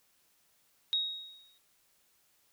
sine tone with exponential decay, 3773 Hz, A#7, 20 cents sharp, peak -25 dBFS, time 0.93-1.58 s, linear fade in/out 0 ms, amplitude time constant 140 ms, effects white hiss -70 dBFS RMS until 2.52 s

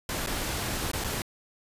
pink noise with dropouts, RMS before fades -31 dBFS, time 0.09-1.22 s, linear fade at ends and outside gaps 2 ms, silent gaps 0.263-0.271 / 0.916-0.933 / 1.04-1.044 s, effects resampled to 32000 Hz

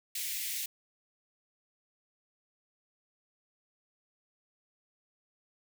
white high-pass noise, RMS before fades -36 dBFS, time 0.15-0.66 s, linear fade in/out 5 ms, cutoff 1900 Hz, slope 48 dB/octave, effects none

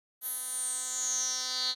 10% pulse tone with band-pass filter sweep, 254.6 Hz, C4, 47 cents flat, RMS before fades -33 dBFS, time 0.21-1.75 s, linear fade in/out 50 ms, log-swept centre 12000 to 4200 Hz, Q 9.3, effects none

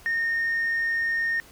sine tone, 1837 Hz, A#6, 26 cents flat, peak -21 dBFS, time 0.06-1.4 s, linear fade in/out 0 ms, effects tanh soft clip ceiling -20 dBFS + pink hiss -51 dBFS RMS until 1.51 s

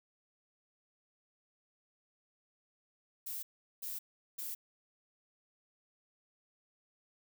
violet noise bursts, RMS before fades -41 dBFS, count 3, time 3.26-4.55 s, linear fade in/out 10 ms, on 170 ms, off 390 ms, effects none

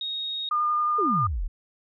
sine tone, 3745 Hz, A#7, 7 cents sharp, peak -28 dBFS, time 0.01-0.49 s, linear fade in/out 2 ms
sine tone with vibrato, 1212 Hz, D#6, 46 cents flat, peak -21 dBFS, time 0.51-1.27 s, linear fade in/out 5 ms, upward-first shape square, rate 11 Hz, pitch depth 8 cents each way
sine exponential sweep, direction down, 468.1 to 31.38 Hz, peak -25 dBFS, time 0.98-1.48 s, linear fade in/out 10 ms
effects none

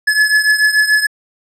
square beating tone pair, 1709 / 1715.9 Hz, G#6 / A6, +49 / -44 cents, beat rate 6.9 Hz, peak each -12 / -16 dBFS, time 0.07-1.07 s, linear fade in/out 10 ms, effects low-pass 10000 Hz 12 dB/octave

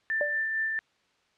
sine tone with tremolo, 1776 Hz, A6, 16 cents sharp, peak -25 dBFS, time 0.1-0.79 s, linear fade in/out 0 ms, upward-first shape sine, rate 4.4 Hz, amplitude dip 30%
sine tone with exponential decay, 587.3 Hz, D5, in tune, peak -23 dBFS, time 0.21-0.44 s, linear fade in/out 1 ms, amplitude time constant 49 ms
effects white hiss -68 dBFS RMS until 1.37 s + low-pass 4000 Hz 12 dB/octave

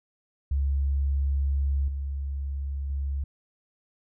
sine tone with level steps, 69.3 Hz, C#2, in tune, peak -22 / -28 / -26 dBFS, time 0.51-3.24 s, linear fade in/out 5 ms, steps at 1.88 / 2.9 s, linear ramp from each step 2 ms, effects none

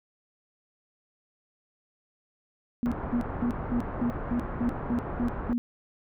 sine tone bursts, 240 Hz, B3, 49 cents flat, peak -24 dBFS, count 10, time 2.83-5.58 s, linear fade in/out 0 ms, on 86 ms, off 210 ms
pink low-pass noise, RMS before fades -34 dBFS, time 2.86-5.53 s, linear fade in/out 0 ms, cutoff 1400 Hz, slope 24 dB/octave
effects none

